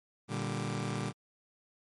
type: chord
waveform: sawtooth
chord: G minor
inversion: first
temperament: just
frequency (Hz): 117.6 / 147 / 196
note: Bb2 / D3 / G3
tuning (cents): +16 / +2 / 0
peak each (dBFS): -33 / -33 / -34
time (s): 0.28-1.13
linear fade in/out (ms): 50
effects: MP3 48 kbps